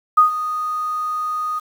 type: tone with ADSR envelope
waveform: sine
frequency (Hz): 1240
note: D#6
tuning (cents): -6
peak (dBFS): -6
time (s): 0.17-1.6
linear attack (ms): 11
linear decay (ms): 120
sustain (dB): -14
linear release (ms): 19
effects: 7-bit